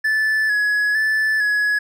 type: tone with vibrato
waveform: triangle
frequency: 1715 Hz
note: A6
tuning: 45 cents flat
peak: -14 dBFS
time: 0.04-1.79 s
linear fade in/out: 10 ms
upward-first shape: square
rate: 1.1 Hz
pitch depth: 32 cents each way
effects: none